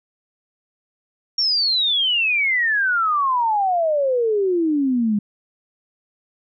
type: exponential sweep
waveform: sine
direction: down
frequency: 5588 to 201.8 Hz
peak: -16 dBFS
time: 1.38-5.19 s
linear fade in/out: 5 ms
effects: none